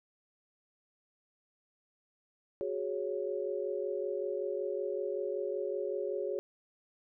sine chord, F# suspended second, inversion none, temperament equal, 370 / 415.3 / 554.4 Hz, F#4 / G#4 / C#5, 0 / 0 / 0 cents, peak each -37 / -36 / -37 dBFS, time 2.61-6.39 s, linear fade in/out 0 ms, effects none

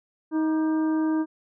harmonic tone with a mistuned harmonic, 314.9 Hz, D#4, 21 cents sharp, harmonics 1 / 2 / 3 / 4 / 5, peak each -21 / -38 / -36 / -42 / -42 dBFS, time 0.31-1.26 s, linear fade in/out 50 ms, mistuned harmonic 4, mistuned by -84 cents, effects none

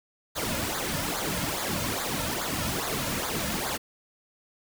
pink noise with flanger, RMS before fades -30 dBFS, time 0.35-3.78 s, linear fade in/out 20 ms, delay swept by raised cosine 0.35 to 2.65 ms, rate 2.4 Hz, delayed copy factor -0.75, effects none

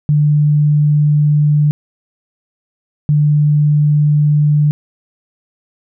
sine tone pair in turn, 148.6 / 148.6 Hz, D3 / D3, +21 / +21 cents, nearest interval unison, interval 0 cents, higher neither, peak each -8 / -8 dBFS, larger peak neither, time 0.09-1.71 / 3.09-4.71 s, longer neither, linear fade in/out 0 ms, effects none

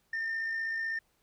sine tone with amplitude modulation, 1808 Hz, A6, 47 cents sharp, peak -27 dBFS, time 0.13-0.99 s, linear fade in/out 5 ms, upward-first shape sine, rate 56 Hz, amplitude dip 40%, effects tanh soft clip ceiling -29 dBFS + pink hiss -72 dBFS RMS until 1.22 s

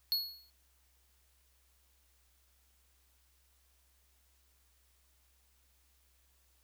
square tone with exponential decay, 4344 Hz, C#8, 36 cents flat, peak -27 dBFS, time 0.12-0.5 s, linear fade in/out 0 ms, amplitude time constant 82 ms, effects added 64 Hz sine -70 dBFS peak until 6.63 s + white hiss -72 dBFS RMS until 6.63 s

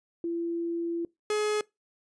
sine / 45% pulse tone pair in turn, 338.2 / 422.6 Hz, E4 / G#4, +44 / +30 cents, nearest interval major third, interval 386 cents, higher second, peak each -28 / -25 dBFS, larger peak second, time 0.24-1.05 / 1.3-1.61 s, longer first, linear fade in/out 2 ms, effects noise-tail reverb RT60 0.2 s tail -23 dB re dry + resampled to 22050 Hz

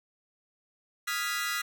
sawtooth chord, F half-diminished seventh, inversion third, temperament equal, 1244.5 / 1396.9 / 1661.2 / 1975.5 Hz, Eb6 / F6 / Ab6 / Cb7, 0 / 0 / 0 / 0 cents, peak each -33 / -31 / -34 / -30 dBFS, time 1.07-1.62 s, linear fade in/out 10 ms, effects none

